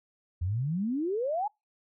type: exponential sweep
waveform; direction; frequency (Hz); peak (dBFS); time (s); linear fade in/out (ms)
sine; up; 82 to 869; -27; 0.41-1.48; 10
effects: noise-tail reverb RT60 0.2 s tail -26 dB re dry